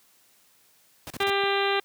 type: noise bursts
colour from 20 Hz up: pink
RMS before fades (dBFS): -37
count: 4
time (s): 1.07-1.3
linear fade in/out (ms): 0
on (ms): 32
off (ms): 34
type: clicks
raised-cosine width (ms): 2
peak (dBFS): -27 / -29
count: 2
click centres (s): 1.165 / 1.437
type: harmonic tone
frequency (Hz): 397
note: G4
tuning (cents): +22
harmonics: 1 / 2 / 3 / 4 / 5 / 6 / 7 / 8 / 9 / 10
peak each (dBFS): -26 / -29 / -31 / -32 / -33 / -34 / -34 / -35 / -36 / -36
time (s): 1.2-1.8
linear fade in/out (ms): 5
effects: white hiss -61 dBFS RMS until 1.84 s + high-pass 80 Hz 12 dB/octave